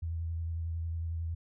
sine tone with vibrato, 82.7 Hz, E2, 6 cents sharp, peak -32 dBFS, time 0.02-1.35 s, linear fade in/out 10 ms, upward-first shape triangle, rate 11 Hz, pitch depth 30 cents each way, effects none

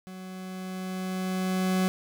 40% pulse tone with level ramp, 186.3 Hz, F#3, 12 cents sharp, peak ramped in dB -39 to -21 dBFS, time 0.07-1.88 s, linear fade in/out 0 ms, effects none

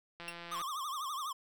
click train, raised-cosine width 0.3 ms, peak -30 dBFS, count 72, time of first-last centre 0.2-0.615 s, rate 171 Hz
40% pulse tone with exponential decay, 2730 Hz, F7, 40 cents flat, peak -35 dBFS, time 0.28-0.37 s, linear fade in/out 1 ms, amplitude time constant 18 ms
square tone with vibrato, 1141 Hz, C#6, 50 cents sharp, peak -37 dBFS, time 0.51-1.33 s, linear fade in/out 10 ms, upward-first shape triangle, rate 12 Hz, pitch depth 180 cents each way
effects none

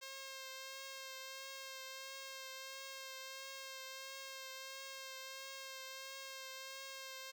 5% pulse tone with vibrato, 533 Hz, C5, 32 cents sharp, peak -36 dBFS, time 0.01-7.32 s, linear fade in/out 20 ms, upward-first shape triangle, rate 1.5 Hz, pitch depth 23 cents each way, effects none

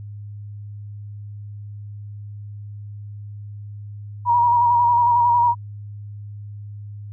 sine tone with vibrato, 956 Hz, A#5, 43 cents sharp, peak -13 dBFS, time 4.25-5.55 s, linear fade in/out 50 ms, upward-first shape square, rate 11 Hz, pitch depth 27 cents each way, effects added 103 Hz sine -32 dBFS peak until 7.12 s

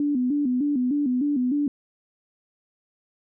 sine tone with vibrato, 269.7 Hz, C#4, 47 cents flat, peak -20 dBFS, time 0-1.68 s, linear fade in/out 2 ms, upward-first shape square, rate 3.3 Hz, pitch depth 130 cents each way, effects none

